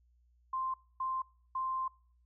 sine tone bursts at uneven times, 1046.5 Hz, C6, in tune, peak -32 dBFS, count 3, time 0.53-0.74 / 1-1.22 / 1.55-1.88 s, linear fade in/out 5 ms, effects noise-tail reverb RT60 0.6 s tail -26 dB re dry + added 60 Hz sine -65 dBFS peak until 2.25 s

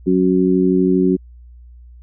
harmonic tone, 92.5 Hz, F#2, in tune, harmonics 2 / 3 / 4, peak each -16 / -16 / -16 dBFS, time 0.06-1.17 s, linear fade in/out 20 ms, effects added 60 Hz sine -38 dBFS peak until 2.02 s

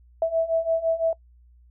sine beating tone pair, 652 / 657.9 Hz, E5 / E5, -19 / -4 cents, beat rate 5.9 Hz, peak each -25 / -22 dBFS, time 0.22-1.13 s, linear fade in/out 2 ms, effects noise-tail reverb RT60 0.1 s tail -23 dB re dry + added 60 Hz sine -51 dBFS peak until 1.7 s

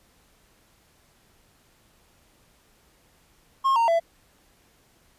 triangle tone with pitch steps, 1075 / 923 / 669 Hz, C6 / A#5 / E5, +47 / -17 / +25 cents, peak -16 dBFS, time 3.64-4 s, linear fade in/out 20 ms, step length 120 ms, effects pink hiss -61 dBFS RMS until 5.18 s + resampled to 32000 Hz

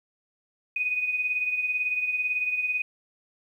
sine beating tone pair, 2489 / 2507 Hz, D#7 / D#7, 0 / +12 cents, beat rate 18 Hz, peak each -25 / -33 dBFS, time 0.76-2.82 s, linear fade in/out 5 ms, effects 10-bit

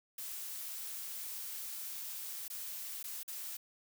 blue noise with dropouts, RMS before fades -43 dBFS, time 0.18-3.57 s, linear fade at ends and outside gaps 5 ms, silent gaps 2.481-2.5 / 3.029-3.04 / 3.232-3.278 s, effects none

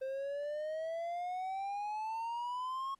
triangle exponential sweep, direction up, 523.3 to 1096 Hz, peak -34 dBFS, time 0.01-2.95 s, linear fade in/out 10 ms, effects pink hiss -75 dBFS RMS until 2.99 s + Opus 32 kbps

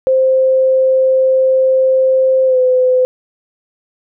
sine tone with pitch glide, 523.3 to 508.7 Hz, C5 to C5, 0 to -49 cents, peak -8 dBFS, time 0.07-3.05 s, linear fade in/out 0 ms, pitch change -49 cents, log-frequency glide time 2.46-2.58 s, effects none

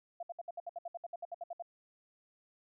sine tone bursts, 688 Hz, F5, 26 cents flat, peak -38 dBFS, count 16, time 0.2-1.624 s, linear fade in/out 5 ms, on 29 ms, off 64 ms, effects none

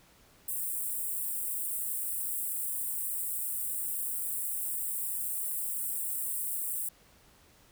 white high-pass noise, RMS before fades -34 dBFS, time 0.48-6.89 s, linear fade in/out 5 ms, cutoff 7900 Hz, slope 96 dB/octave, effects pink hiss -61 dBFS RMS until 7.71 s

